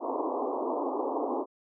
pink band-pass noise, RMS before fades -31 dBFS, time 0-1.46 s, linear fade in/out 50 ms, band 260 to 1100 Hz, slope 96 dB/octave, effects none

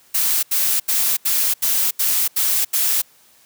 blue noise bursts, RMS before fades -18 dBFS, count 8, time 0.14-3.02 s, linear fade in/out 10 ms, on 290 ms, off 80 ms, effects white hiss -53 dBFS RMS until 3.45 s + high-pass 80 Hz 12 dB/octave

